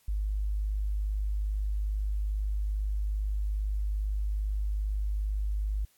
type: tone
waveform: sine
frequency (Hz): 51.2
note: G#1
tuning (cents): -24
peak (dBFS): -27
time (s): 0.08-5.85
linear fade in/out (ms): 5
effects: white hiss -66 dBFS RMS until 5.97 s + AAC 64 kbps